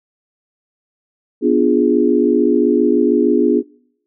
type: chord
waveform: sine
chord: B diminished seventh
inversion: none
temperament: equal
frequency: 246.9 / 293.7 / 349.2 / 415.3 Hz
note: B3 / D4 / F4 / Ab4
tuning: 0 / 0 / 0 / 0 cents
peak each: -16 dBFS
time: 1.41-3.63 s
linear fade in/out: 50 ms
effects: noise-tail reverb RT60 0.7 s tail -25 dB re dry